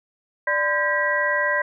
sine tone cluster, 589 / 1017 / 1597 / 1932 Hz, D5 / C6 / G6 / B6, +5 / -50 / +32 / -39 cents, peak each -25 / -26 / -24 / -23 dBFS, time 0.47-1.62 s, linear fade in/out 5 ms, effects none

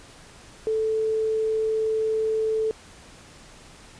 sine tone, 439.2 Hz, A4, 3 cents flat, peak -21 dBFS, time 0.67-2.71 s, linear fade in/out 0 ms, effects pink hiss -48 dBFS RMS until 3.99 s + resampled to 22050 Hz

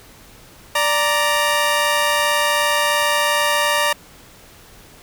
15% pulse tone pair together, 587.3 / 932.3 Hz, D5 / A#5, 0 / 0 cents, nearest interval minor sixth, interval 800 cents, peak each -12 dBFS, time 0.75-3.93 s, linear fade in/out 5 ms, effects pink hiss -45 dBFS RMS until 5.02 s

